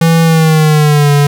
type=tone with pitch glide; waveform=square; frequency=164.81 to 144.31 Hz; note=E3 to D3; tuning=0 to -30 cents; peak=-6 dBFS; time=0.01-1.27 s; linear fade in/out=5 ms; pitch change=-230 cents; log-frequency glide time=0.23-1.11 s; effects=none